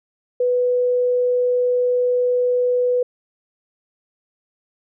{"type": "tone", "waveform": "sine", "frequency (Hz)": 494.6, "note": "B4", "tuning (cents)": 3, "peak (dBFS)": -15, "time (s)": [0.4, 3.03], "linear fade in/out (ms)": 5, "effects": []}